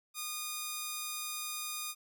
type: tone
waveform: 5% pulse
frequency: 1225 Hz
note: D#6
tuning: 27 cents flat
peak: -25 dBFS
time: 0.14-1.95 s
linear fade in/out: 50 ms
effects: none